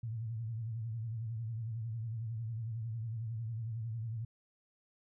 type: tone with vibrato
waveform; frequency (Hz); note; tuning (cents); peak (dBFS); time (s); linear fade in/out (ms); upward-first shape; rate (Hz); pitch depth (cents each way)
sine; 113.2; A2; +50; -36; 0.03-4.25; 5; sine; 11; 88
effects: none